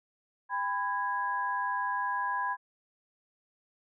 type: tone cluster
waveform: sine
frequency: 802 / 999 / 1649 Hz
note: G5 / B5 / G#6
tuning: +39 / +20 / -13 cents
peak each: -38 / -30 / -35 dBFS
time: 0.49-2.57 s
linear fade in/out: 50 ms
effects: none